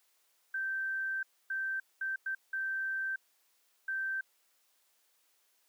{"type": "tone bursts at uneven times", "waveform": "sine", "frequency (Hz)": 1559, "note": "G6", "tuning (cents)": -10, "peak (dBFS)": -32, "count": 6, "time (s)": [[0.54, 1.23], [1.5, 1.8], [2.01, 2.16], [2.26, 2.35], [2.53, 3.16], [3.88, 4.21]], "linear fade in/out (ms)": 5, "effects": ["white hiss -72 dBFS RMS until 5.68 s", "high-pass 400 Hz 12 dB/octave"]}